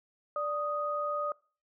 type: tone pair together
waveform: sine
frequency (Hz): 587.3 / 1244.5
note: D5 / D#6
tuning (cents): 0 / 0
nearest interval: octave + minor second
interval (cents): 1300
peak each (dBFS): -33 / -32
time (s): 0.36-1.32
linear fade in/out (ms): 2
effects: noise-tail reverb RT60 0.4 s tail -25 dB re dry